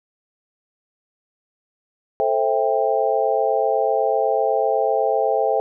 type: chord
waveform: sine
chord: A minor seventh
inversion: none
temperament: just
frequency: 440 / 528 / 660 / 792 Hz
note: A4 / C5 / E5 / G5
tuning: 0 / +16 / +2 / +18 cents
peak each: -22 dBFS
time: 2.2-5.6 s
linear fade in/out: 0 ms
effects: none